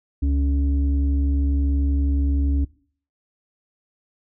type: tone pair together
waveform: sine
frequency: 69.3 / 280.4 Hz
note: C#2 / C#4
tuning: 0 / +20 cents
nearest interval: 2 octaves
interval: 2420 cents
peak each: -17 / -25 dBFS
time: 0.22-2.65 s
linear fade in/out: 10 ms
effects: noise-tail reverb RT60 0.5 s tail -21 dB re dry + tanh soft clip ceiling -12 dBFS